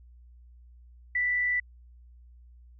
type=tone with frequency modulation; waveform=sine; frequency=1975.5 Hz; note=B6; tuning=in tune; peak=-24 dBFS; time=1.15-1.6 s; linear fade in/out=5 ms; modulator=65.1 Hz; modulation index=0.3; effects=added 60 Hz sine -50 dBFS peak until 2.79 s